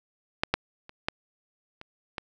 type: clicks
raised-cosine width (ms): 0.3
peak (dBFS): -7 / -6 / -28 / -10 / -26 / -16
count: 6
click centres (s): 0.435 / 0.54 / 0.894 / 1.085 / 1.814 / 2.182
effects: none